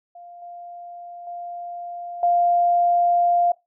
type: tone with level steps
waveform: sine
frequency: 698.5 Hz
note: F5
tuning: in tune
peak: -39 / -35 / -30 / -15 dBFS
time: 0.15-3.52 s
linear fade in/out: 5 ms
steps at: 0.42 / 1.27 / 2.23 s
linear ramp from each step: 2 ms
effects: noise-tail reverb RT60 0.2 s tail -22 dB re dry